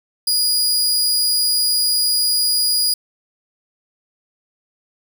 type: tone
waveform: sawtooth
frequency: 4893 Hz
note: D#8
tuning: 30 cents flat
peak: -12 dBFS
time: 0.27-2.94 s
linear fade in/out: 5 ms
effects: none